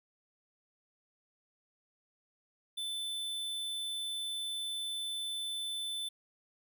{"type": "tone", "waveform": "square", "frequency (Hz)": 3520, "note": "A7", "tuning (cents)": 0, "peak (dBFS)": -36, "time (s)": [2.77, 6.09], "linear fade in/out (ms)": 10, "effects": []}